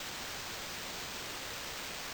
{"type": "noise with sample-and-hold", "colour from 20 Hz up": "violet", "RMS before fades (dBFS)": -42, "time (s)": [0, 2.13], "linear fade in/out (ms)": 2, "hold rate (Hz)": 11025, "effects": []}